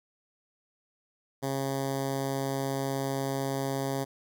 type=tone with notch filter; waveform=10% pulse; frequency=136.2 Hz; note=C#3; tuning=30 cents flat; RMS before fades=-31 dBFS; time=1.42-4.05 s; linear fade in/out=20 ms; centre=2500 Hz; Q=1.1; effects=none